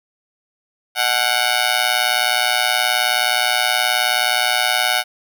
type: tone with amplitude modulation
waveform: 10% pulse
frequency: 740 Hz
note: F#5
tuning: in tune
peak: -3 dBFS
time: 0.95-5.04 s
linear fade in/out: 50 ms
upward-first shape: sine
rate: 119 Hz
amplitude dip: 95%
effects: none